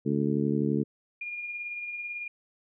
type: harmonic tone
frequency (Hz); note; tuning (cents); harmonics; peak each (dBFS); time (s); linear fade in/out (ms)
71.9; D2; -36; 2 / 3 / 4 / 5 / 6; -30 / -28 / -30 / -33 / -33; 0.05-0.84; 20
type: tone with tremolo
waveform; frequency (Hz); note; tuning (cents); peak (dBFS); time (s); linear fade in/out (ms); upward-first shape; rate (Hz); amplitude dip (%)
sine; 2421; D#7; -48; -32; 1.21-2.28; 5; sine; 18; 35
effects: none